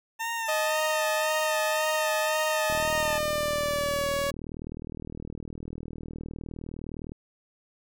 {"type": "tone with vibrato", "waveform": "20% pulse", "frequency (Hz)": 898, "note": "A5", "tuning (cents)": 35, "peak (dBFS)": -24, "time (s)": [0.19, 3.19], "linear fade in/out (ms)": 20, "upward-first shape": "sine", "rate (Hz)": 1.9, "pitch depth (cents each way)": 56}
{"type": "tone with pitch glide", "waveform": "sawtooth", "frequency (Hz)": [622.3, 560.8], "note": ["D#5", "C#5"], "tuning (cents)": [0, 20], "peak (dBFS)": -22, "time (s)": [0.48, 4.31], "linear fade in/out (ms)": 10, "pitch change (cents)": -180, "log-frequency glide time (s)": [2.89, 4.11]}
{"type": "click train", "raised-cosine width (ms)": 3, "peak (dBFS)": -25, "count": 176, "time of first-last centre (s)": [2.7, 7.119], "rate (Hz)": 39.6}
{"effects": []}